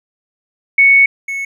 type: tone pair in turn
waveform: sine / triangle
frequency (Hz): 2217 / 2203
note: C#7 / C#7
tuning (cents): 0 / -11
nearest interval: unison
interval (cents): 11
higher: first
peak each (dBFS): -5 / -17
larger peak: first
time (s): 0.78-1.06 / 1.28-1.45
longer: first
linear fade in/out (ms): 5
effects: none